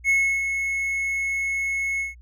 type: tone with ADSR envelope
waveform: triangle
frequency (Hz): 2186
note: C#7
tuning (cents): -25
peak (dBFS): -14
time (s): 0.04-2.15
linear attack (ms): 52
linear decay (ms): 320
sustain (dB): -7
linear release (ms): 150
effects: added 60 Hz sine -44 dBFS peak until 2.21 s